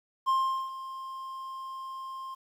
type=tone with ADSR envelope; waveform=triangle; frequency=1058 Hz; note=C6; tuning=19 cents sharp; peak=-20 dBFS; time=0.26-2.35 s; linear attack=28 ms; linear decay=410 ms; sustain=-15 dB; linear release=13 ms; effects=10-bit